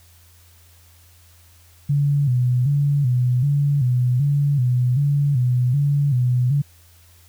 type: tone with vibrato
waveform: sine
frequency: 133.5 Hz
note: C3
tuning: 35 cents sharp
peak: -15 dBFS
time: 1.89-6.62 s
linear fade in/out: 10 ms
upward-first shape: square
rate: 1.3 Hz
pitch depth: 120 cents each way
effects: added 85 Hz sine -50 dBFS peak until 7.28 s + white hiss -54 dBFS RMS until 7.28 s